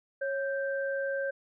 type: tone pair together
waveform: sine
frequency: 549.9 / 1568 Hz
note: C#5 / G6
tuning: -14 / 0 cents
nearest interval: octave + tritone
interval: 1814 cents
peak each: -30 / -35 dBFS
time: 0.21-1.31 s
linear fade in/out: 10 ms
effects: none